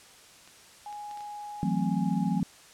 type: clicks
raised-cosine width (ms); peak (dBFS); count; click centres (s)
0.2; -33; 5; 0.476 / 0.927 / 1.112 / 1.174 / 1.207
type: tone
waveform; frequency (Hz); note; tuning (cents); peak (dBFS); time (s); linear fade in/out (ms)
sine; 830.6; G#5; 0; -37; 0.86-2.4; 2
type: chord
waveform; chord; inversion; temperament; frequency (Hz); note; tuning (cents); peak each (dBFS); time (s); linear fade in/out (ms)
sine; F# half-diminished seventh; third; equal; 164.81 / 185 / 220 / 261.6; E3 / F#3 / A3 / C4; 0 / 0 / 0 / 0; -31 / -28 / -31 / -33; 1.63-2.43; 0
effects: white hiss -53 dBFS RMS until 2.73 s + low-pass 9000 Hz 12 dB/octave